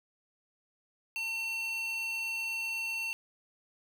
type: tone with high-pass filter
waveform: square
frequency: 904 Hz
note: A5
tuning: 47 cents sharp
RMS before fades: -35 dBFS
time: 1.16-3.13 s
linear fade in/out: 0 ms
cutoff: 2400 Hz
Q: 7.5
effects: none